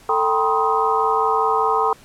sine tone cluster, 444.2 / 783 / 966 / 1051 / 1252 Hz, A4 / G5 / B5 / C6 / D#6, +16 / -2 / -39 / +7 / +10 cents, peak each -22 dBFS, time 0.09-1.93 s, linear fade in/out 2 ms, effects pink hiss -48 dBFS RMS until 2.04 s + low-pass 12000 Hz 12 dB/octave

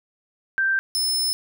sine / sawtooth tone pair in turn, 1568 / 5236 Hz, G6 / E8, 0 / -13 cents, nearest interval octave + major sixth, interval 2087 cents, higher second, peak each -18 dBFS, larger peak neither, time 0.58-0.79 / 0.95-1.33 s, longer second, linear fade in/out 0 ms, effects none

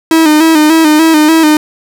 45% pulse tone with vibrato, 314 Hz, D#4, 16 cents sharp, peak -4 dBFS, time 0.11-1.57 s, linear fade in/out 2 ms, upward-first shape square, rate 3.4 Hz, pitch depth 53 cents each way, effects none

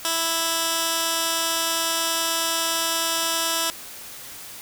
15% pulse tone with band-pass filter, 329.6 Hz, E4, in tune, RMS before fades -24 dBFS, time 0.05-3.7 s, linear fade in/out 0 ms, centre 7700 Hz, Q 0.51, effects white hiss -39 dBFS RMS until 4.61 s

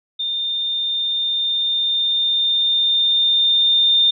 sine tone with level ramp, 3618 Hz, A7, 48 cents sharp, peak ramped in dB -20 to -11 dBFS, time 0.19-4.11 s, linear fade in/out 10 ms, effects none

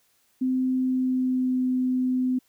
sine tone with pitch glide, 257.8 to 254.8 Hz, C4 to C4, -26 to -46 cents, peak -21 dBFS, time 0.41-2.39 s, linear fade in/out 10 ms, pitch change -20 cents, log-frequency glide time 0.77-1.63 s, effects white hiss -66 dBFS RMS until 2.48 s

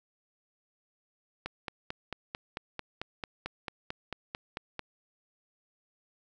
click train, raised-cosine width 0.3 ms, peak -19 dBFS, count 16, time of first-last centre 1.46-4.793 s, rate 4.5 Hz, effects none

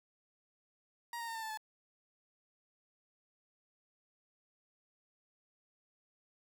30% pulse tone with pitch steps, 944 / 927.8 / 911.8 / 896.2 / 880.8 / 865.7 Hz, A#5 / A#5 / A#5 / A5 / A5 / A5, +22 / -8 / -39 / +32 / +2 / -28 cents, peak -37 dBFS, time 1.13-1.574 s, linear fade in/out 2 ms, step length 74 ms, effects none

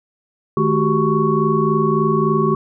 sine tone cluster, 154.9 / 214.9 / 369.9 / 393.4 / 1113 Hz, D#3 / A3 / F#4 / G4 / C#6, -7 / -41 / 0 / +6 / +7 cents, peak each -20 dBFS, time 0.57-2.55 s, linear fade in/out 2 ms, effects none

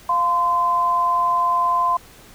sine tone pair together, 698.5 / 1029.2 Hz, F5 / C6, 0 / -29 cents, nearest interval perfect fifth, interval 671 cents, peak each -25 / -16 dBFS, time 0.09-1.97 s, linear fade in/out 5 ms, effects pink hiss -46 dBFS RMS until 2.34 s

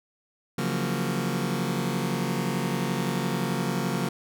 sawtooth chord, Gb major seventh, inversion second, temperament just, 138.75 / 173.43 / 185 / 231.2 Hz, Db3 / F3 / Gb3 / Bb3, +2 / -12 / 0 / -14 cents, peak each -27 dBFS, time 0.58-4.09 s, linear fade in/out 5 ms, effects none

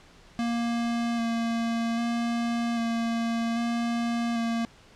square tone with vibrato, 232.6 Hz, A#3, 4 cents flat, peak -26 dBFS, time 0.39-4.65 s, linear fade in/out 0 ms, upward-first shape square, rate 0.63 Hz, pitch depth 14 cents each way, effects pink hiss -54 dBFS RMS until 4.95 s + low-pass 6000 Hz 12 dB/octave

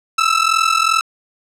sawtooth ring-modulated tone, 1318.5 Hz, E6, in tune, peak -6 dBFS, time 0.18-1.01 s, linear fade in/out 2 ms, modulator 21.3 Hz, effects low-pass 8000 Hz 12 dB/octave

